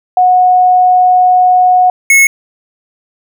sine / square tone pair in turn, 731 / 2186 Hz, F#5 / C#7, -21 / -25 cents, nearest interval octave + perfect fifth, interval 1896 cents, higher second, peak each -4 dBFS, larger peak neither, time 0.17-1.9 / 2.1-2.27 s, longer first, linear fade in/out 2 ms, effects none

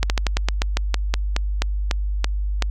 slowing click train, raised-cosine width 0.2 ms, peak -3 dBFS, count 15, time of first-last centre 0.03-2.623 s, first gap 69 ms, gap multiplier 1.14, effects added 50 Hz sine -20 dBFS peak until 2.7 s

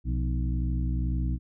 harmonic tone with a mistuned harmonic, 62.1 Hz, B1, 10 cents sharp, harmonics 1 / 2 / 3 / 4 / 5, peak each -26 / -32 / -36 / -38 / -40 dBFS, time 0.04-1.39 s, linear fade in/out 50 ms, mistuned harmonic 3, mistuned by -100 cents, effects none

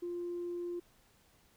sine tone, 349.2 Hz, F4, in tune, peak -35 dBFS, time 0.02-0.8 s, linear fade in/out 10 ms, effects tanh soft clip ceiling -32 dBFS + pink hiss -67 dBFS RMS until 1.56 s

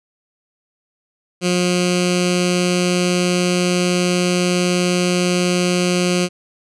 10% pulse tone with notch filter, 178.7 Hz, F3, 40 cents sharp, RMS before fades -17 dBFS, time 1.41-6.29 s, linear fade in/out 50 ms, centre 880 Hz, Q 0.58, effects resampled to 22050 Hz

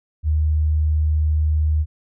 sine tone, 76.9 Hz, D#2, 20 cents flat, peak -15 dBFS, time 0.23-1.86 s, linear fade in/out 50 ms, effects none

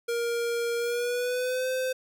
square tone with pitch glide, 469.9 to 515.4 Hz, A#4 to C5, +14 to -26 cents, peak -27 dBFS, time 0.08-1.93 s, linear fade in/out 10 ms, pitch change +160 cents, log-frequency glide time 0.77-1.69 s, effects none

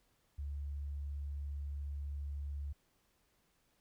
sine tone, 71.4 Hz, D2, 48 cents flat, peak -38 dBFS, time 0.38-2.73 s, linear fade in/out 10 ms, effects pink hiss -75 dBFS RMS until 3.8 s

